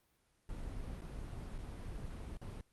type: noise with dropouts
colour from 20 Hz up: brown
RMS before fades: -44 dBFS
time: 0.49-2.61 s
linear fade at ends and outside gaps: 2 ms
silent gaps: 1.011-1.017 / 1.582-1.586 / 2.372-2.415 s
effects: pink hiss -75 dBFS RMS until 2.72 s + Opus 32 kbps